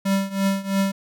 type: tone with tremolo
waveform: square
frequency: 195.3 Hz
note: G3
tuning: 6 cents flat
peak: -17 dBFS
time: 0.05-0.92 s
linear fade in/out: 10 ms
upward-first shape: triangle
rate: 3 Hz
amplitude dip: 90%
effects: none